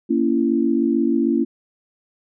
sine chord, A# diminished, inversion none, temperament just, 233.1 / 279.7 / 335.6 Hz, A#3 / C#4 / E4, 0 / +16 / +31 cents, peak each -20 dBFS, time 0.09-1.45 s, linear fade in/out 20 ms, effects none

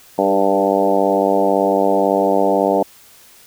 harmonic tone with a mistuned harmonic, 98 Hz, G2, in tune, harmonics 2 / 3 / 4 / 5 / 6 / 7 / 8 / 9, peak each -24 / -21 / -21 / -19 / -19 / -20 / -23 / -23 dBFS, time 0.18-2.83 s, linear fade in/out 5 ms, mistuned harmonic 4, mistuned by +16 cents, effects white hiss -46 dBFS RMS until 3.46 s

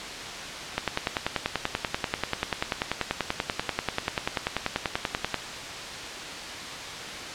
click train, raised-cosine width 0.3 ms, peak -8 dBFS, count 48, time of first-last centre 0.78-5.343 s, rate 10.3 Hz, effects white hiss -35 dBFS RMS until 7.34 s + low-pass 5000 Hz 12 dB/octave

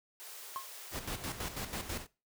white high-pass noise, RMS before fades -48 dBFS, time 0.2-0.95 s, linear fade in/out 0 ms, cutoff 360 Hz, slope 96 dB/octave
triangle tone with exponential decay, 1072 Hz, C6, 42 cents sharp, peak -31 dBFS, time 0.56-0.7 s, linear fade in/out 0 ms, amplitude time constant 30 ms
pink noise with tremolo, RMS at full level -38 dBFS, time 0.91-2.07 s, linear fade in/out 50 ms, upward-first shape square, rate 6.1 Hz, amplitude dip 60%
effects noise-tail reverb RT60 0.3 s tail -20 dB re dry

